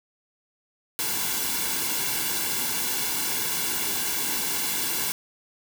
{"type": "noise with comb filter", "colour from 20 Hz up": "white", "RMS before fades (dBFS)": -27, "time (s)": [0.99, 5.12], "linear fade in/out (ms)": 0, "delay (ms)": 1.6, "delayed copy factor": -0.7, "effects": []}